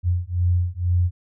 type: beating tone pair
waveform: sine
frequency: 87.6 / 89.7 Hz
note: F2 / F2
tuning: +6 / +47 cents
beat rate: 2.1 Hz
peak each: -21 dBFS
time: 0.03-1.11 s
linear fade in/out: 50 ms
effects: none